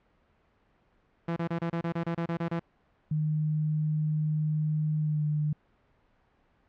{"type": "tone bursts", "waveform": "sawtooth", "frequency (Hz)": 168.2, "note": "E3", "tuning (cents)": 35, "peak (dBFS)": -24, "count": 12, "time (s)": [1.28, 2.595], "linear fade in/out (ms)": 5, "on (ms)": 83, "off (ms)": 29}
{"type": "tone with pitch glide", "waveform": "sine", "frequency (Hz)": [153.5, 150.51], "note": ["D#3", "D3"], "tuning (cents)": [-23, 43], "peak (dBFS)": -25, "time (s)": [3.11, 5.53], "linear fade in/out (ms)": 5, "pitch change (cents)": -34, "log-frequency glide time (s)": [4.99, 5.24]}
{"effects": ["pink hiss -67 dBFS RMS until 6.68 s", "low-pass 2000 Hz 12 dB/octave"]}